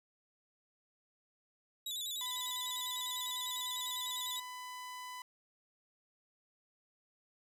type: tone with vibrato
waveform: sawtooth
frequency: 3652 Hz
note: A#7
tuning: 36 cents flat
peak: -35 dBFS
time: 1.86-4.4 s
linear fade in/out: 5 ms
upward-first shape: square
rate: 10 Hz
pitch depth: 80 cents each way
type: tone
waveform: sawtooth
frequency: 1000 Hz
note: B5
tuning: 21 cents sharp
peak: -40 dBFS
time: 2.21-5.22 s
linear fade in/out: 2 ms
effects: none